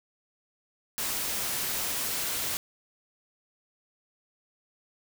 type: noise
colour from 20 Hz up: white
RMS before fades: -31 dBFS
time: 0.98-2.57 s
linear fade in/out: 0 ms
effects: none